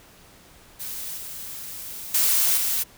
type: noise with level steps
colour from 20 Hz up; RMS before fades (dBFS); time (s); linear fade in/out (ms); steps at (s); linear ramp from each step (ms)
blue; -33 / -36 / -20 / -24; 0.79-2.84; 20; 1.17 / 2.14 / 2.57; 5
effects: pink hiss -51 dBFS RMS until 2.97 s